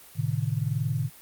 sine chord, A diminished, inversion none, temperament equal with one note detuned, 110 / 130.81 / 152.01 Hz, A2 / C3 / Eb3, 0 / 0 / -40 cents, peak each -29 dBFS, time 0.15-1.1 s, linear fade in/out 50 ms, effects white hiss -50 dBFS RMS until 1.21 s + Opus 32 kbps

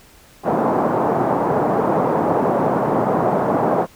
white band-pass noise, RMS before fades -18 dBFS, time 0.43-3.87 s, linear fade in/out 50 ms, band 130 to 910 Hz, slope 24 dB/octave, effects pink hiss -48 dBFS RMS until 3.95 s

